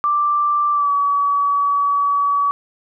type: tone with pitch glide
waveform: sine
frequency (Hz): 1176 to 1138.6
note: D6 to C#6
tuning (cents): +2 to +46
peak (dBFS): -14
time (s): 0.04-2.51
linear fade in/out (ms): 0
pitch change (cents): -56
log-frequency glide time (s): 0.72-0.92
effects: none